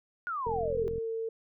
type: exponential sweep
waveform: sine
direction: down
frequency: 1480 to 386.6 Hz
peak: -31 dBFS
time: 0.27-0.88 s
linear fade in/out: 0 ms
type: tone with pitch glide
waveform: sine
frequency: 455.6 to 450.1 Hz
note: A#4 to A4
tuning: -40 to +39 cents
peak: -31 dBFS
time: 0.46-1.29 s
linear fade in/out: 5 ms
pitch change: -21 cents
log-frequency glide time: 0.86-1.14 s
type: click train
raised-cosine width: 5 ms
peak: -29 dBFS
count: 23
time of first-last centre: 0.47-0.982 s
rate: 43 Hz
effects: none